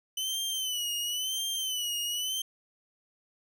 sawtooth tone with vibrato, 3016 Hz, F#7, 32 cents sharp, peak -27 dBFS, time 0.17-2.42 s, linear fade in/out 5 ms, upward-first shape sine, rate 0.96 Hz, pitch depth 91 cents each way, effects none

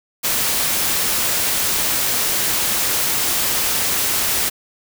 white noise, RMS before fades -19 dBFS, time 0.23-4.5 s, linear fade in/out 20 ms, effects none

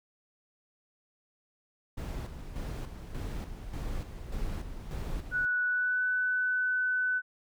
brown noise with tremolo, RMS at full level -35 dBFS, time 1.97-5.46 s, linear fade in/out 10 ms, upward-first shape square, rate 1.7 Hz, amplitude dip 55%
sine tone with pitch glide, 1476 to 1500.1 Hz, F#6 to F#6, -5 to +23 cents, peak -26 dBFS, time 5.31-7.22 s, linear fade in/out 50 ms, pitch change +28 cents, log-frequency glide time 5.65-6.05 s
effects none

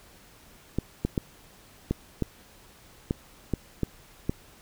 clicks, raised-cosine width 3 ms, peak -12 dBFS, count 9, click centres 0.786 / 1.05 / 1.178 / 1.91 / 2.223 / 3.109 / 3.537 / 3.833 / 4.295 s, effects pink hiss -54 dBFS RMS until 4.61 s

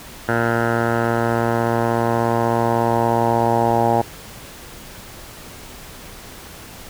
10% pulse tone with low-pass filter sweep, 116.54 Hz, A#2, in tune, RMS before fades -18 dBFS, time 0.28-4.02 s, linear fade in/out 10 ms, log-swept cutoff 1400 to 850 Hz, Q 5.2, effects pink hiss -38 dBFS RMS until 6.89 s

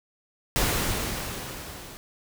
pink noise with level ramp, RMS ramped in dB -23 to -43 dBFS, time 0.56-1.97 s, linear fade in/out 0 ms, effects none

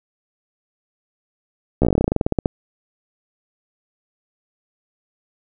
slowing click train, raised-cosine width 2 ms, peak -3 dBFS, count 19, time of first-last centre 1.82-2.458 s, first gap 14 ms, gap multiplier 1.1, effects none

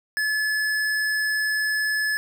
sine tone with tanh clipping, 1719 Hz, A6, 41 cents flat, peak -23 dBFS, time 0.17-2.17 s, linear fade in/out 0 ms, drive 18 dB, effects none

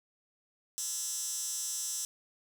15% pulse tone with high-pass filter, 340 Hz, F4, 46 cents flat, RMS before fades -36 dBFS, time 0.78-2.05 s, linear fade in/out 0 ms, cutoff 6800 Hz, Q 3.4, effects none

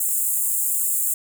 pink high-pass noise, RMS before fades -22 dBFS, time 0-1.14 s, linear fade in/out 5 ms, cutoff 7200 Hz, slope 96 dB/octave, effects none

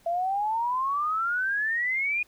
sine exponential sweep, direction up, 668 to 2472 Hz, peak -24 dBFS, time 0.06-2.23 s, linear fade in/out 5 ms, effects pink hiss -60 dBFS RMS until 2.27 s

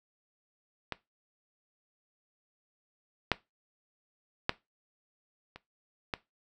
clicks, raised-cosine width 0.3 ms, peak -17 / -8 / -9 / -29 / -15 dBFS, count 5, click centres 0.923 / 3.317 / 4.494 / 5.56 / 6.138 s, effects noise-tail reverb RT60 0.2 s tail -18 dB re dry

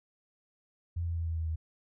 sine tone with pitch steps, 85.4 / 84.27 / 83.16 / 82.06 / 80.98 / 79.91 Hz, F2 / E2 / E2 / E2 / E2 / D#2, -38 / +39 / +16 / -7 / -30 / +47 cents, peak -30 dBFS, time 0.96-1.56 s, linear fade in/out 10 ms, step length 100 ms, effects none

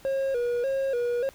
triangle tone with vibrato, 510 Hz, C5, 44 cents flat, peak -22 dBFS, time 0.05-1.29 s, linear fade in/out 0 ms, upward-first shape square, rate 1.7 Hz, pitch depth 100 cents each way, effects pink hiss -53 dBFS RMS until 1.34 s

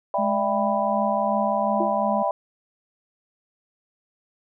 sine chord, E minor seventh, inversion third, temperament just, 593.3 / 659.3 / 791.1 / 988.9 Hz, D5 / E5 / G5 / B5, +18 / 0 / +16 / +2 cents, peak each -26 dBFS, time 0.14-2.31 s, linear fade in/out 2 ms
sine tone with tremolo, 210 Hz, G#3, 19 cents sharp, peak -25 dBFS, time 0.18-2.23 s, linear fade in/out 10 ms, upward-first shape sine, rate 2.7 Hz, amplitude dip 45%
sine tone with exponential decay, 340 Hz, F4, 46 cents flat, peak -21 dBFS, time 1.8-1.98 s, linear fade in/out 5 ms, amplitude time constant 37 ms
effects none

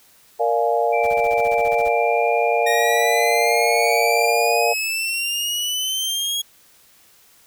sine chord, Bb dominant seventh, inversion none, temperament equal with one note detuned, 466.2 / 587.3 / 698.5 / 838.8 Hz, Bb4 / D5 / F5 / Ab5, 0 / 0 / 0 / +17 cents, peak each -21 / -23 / -20 / -24 dBFS, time 0.39-4.74 s, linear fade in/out 20 ms
sine tone with pitch glide, 2345 to 2400 Hz, D7 to D7, -3 to +37 cents, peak -25 dBFS, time 0.92-4.31 s, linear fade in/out 20 ms, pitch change +40 cents, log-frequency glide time 1.67-2.33 s
pink noise bursts, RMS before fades -38 dBFS, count 13, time 1.03-1.89 s, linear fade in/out 10 ms, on 44 ms, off 24 ms
sawtooth exponential sweep, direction up, 1857 to 3322 Hz, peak -18 dBFS, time 2.66-6.42 s, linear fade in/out 10 ms
effects white hiss -53 dBFS RMS until 7.46 s

